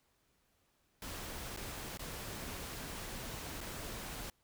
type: noise with dropouts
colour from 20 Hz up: pink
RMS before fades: -44 dBFS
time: 1.02-4.3 s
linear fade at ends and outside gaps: 2 ms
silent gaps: 1.564-1.572 / 1.974-1.993 / 3.607-3.611 s
effects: pink hiss -75 dBFS RMS until 4.43 s